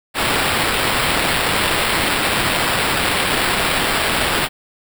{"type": "noise with sample-and-hold", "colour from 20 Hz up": "white", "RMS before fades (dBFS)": -18, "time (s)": [0.14, 4.49], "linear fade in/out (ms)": 50, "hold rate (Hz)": 6300, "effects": []}